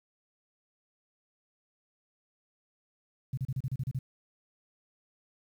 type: tone bursts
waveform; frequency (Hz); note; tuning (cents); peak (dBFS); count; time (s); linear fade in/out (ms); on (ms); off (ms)
sine; 130.81; C3; 0; -29; 9; 3.33-3.99; 5; 44; 33
effects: 10-bit